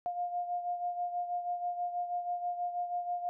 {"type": "beating tone pair", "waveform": "sine", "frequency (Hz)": [706, 712.2], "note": ["F5", "F5"], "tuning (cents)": [19, 34], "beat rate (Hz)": 6.2, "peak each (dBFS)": [-33, -40], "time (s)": [0.06, 3.29], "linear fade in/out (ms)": 0, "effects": []}